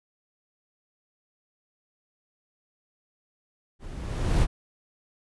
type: noise with level ramp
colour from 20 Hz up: brown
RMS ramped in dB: -42 to -18 dBFS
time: 3.79-4.47 s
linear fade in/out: 50 ms
effects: resampled to 24000 Hz